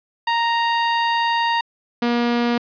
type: tone pair in turn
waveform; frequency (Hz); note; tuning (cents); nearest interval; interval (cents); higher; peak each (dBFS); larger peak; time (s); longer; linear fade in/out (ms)
sawtooth; 931 / 238.5; A#5 / A#3; -2 / +40; 2 octaves; 2358; first; -13; neither; 0.27-1.61 / 2.02-2.58; first; 5
effects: resampled to 11025 Hz + 8-bit